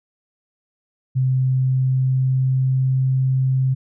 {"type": "tone with pitch glide", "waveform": "sine", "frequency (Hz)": [130, 131.28], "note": ["C3", "C3"], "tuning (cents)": [-11, 6], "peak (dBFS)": -15, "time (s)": [1.15, 3.75], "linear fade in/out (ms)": 20, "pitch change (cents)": 17, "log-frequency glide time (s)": [1.38, 3.08], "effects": []}